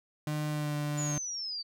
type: tone with pitch glide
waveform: 35% pulse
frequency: 151 to 147.72 Hz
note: D3 to D3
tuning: +48 to +10 cents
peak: -29 dBFS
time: 0.27-1.18 s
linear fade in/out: 2 ms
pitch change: -38 cents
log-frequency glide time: 0.48-0.75 s
type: linear sweep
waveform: sine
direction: down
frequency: 7040 to 4549 Hz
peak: -34 dBFS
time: 0.97-1.63 s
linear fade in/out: 20 ms
effects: none